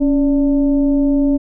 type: tone with frequency modulation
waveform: sine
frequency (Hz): 279.1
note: C#4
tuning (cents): +12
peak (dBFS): -11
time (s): 0-1.38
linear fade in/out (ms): 20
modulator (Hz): 306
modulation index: 0.51
effects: none